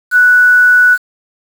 sine tone with quantisation, 1480 Hz, F#6, in tune, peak -4 dBFS, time 0.11-0.98 s, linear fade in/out 50 ms, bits 5, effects none

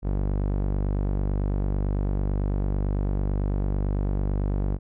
sawtooth tone with low-pass filter, 49 Hz, G1, in tune, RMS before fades -25 dBFS, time 0.02-4.79 s, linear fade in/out 50 ms, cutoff 710 Hz, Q 0.55, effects none

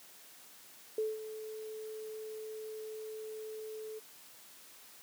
sine tone with ADSR envelope, 435 Hz, A4, 20 cents flat, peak -29 dBFS, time 0.98-4 s, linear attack 3 ms, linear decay 190 ms, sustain -12 dB, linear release 21 ms, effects white hiss -56 dBFS RMS until 5.02 s + high-pass 150 Hz 12 dB/octave

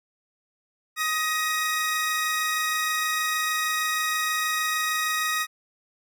sawtooth tone pair together, 1253 / 1892.7 Hz, D#6 / A#6, +12 / +26 cents, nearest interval perfect fifth, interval 714 cents, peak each -23 dBFS, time 0.96-5.47 s, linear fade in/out 50 ms, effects none

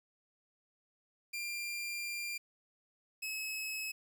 sawtooth tone pair in turn, 2386 / 2576 Hz, D7 / E7, +27 / -41 cents, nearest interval minor second, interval 132 cents, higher second, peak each -34 / -34 dBFS, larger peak neither, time 1.33-2.38 / 3.22-3.92 s, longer first, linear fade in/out 10 ms, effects 11-bit

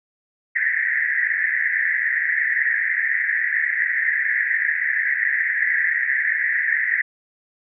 white band-pass noise, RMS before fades -21 dBFS, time 0.55-7.02 s, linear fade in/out 10 ms, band 1700 to 2000 Hz, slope 96 dB/octave, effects none

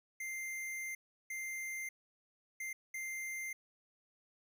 square tone bursts at uneven times, 2093 Hz, C7, in tune, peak -40 dBFS, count 4, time 0.2-0.95 / 1.3-1.89 / 2.6-2.73 / 2.94-3.53 s, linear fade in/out 5 ms, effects none

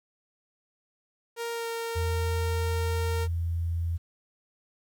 sawtooth tone with pitch glide, 466.2 to 460.6 Hz, A#4 to A#4, 0 to -21 cents, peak -27 dBFS, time 1.36-3.28 s, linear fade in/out 50 ms, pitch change -21 cents, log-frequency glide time 1.52-1.67 s
sine tone, 84.2 Hz, E2, 37 cents sharp, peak -26 dBFS, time 1.95-3.98 s, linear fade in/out 20 ms
effects 10-bit

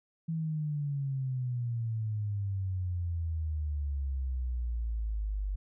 sine exponential sweep, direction down, 164.81 to 48.17 Hz, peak -30 dBFS, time 0.28-5.56 s, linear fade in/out 10 ms, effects none

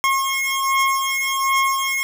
25% pulse beating tone pair, 1080 / 1081.3 Hz, C#6 / C#6, -45 / -43 cents, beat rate 1.3 Hz, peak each -17 dBFS, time 0.04-2.03 s, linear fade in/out 0 ms, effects none

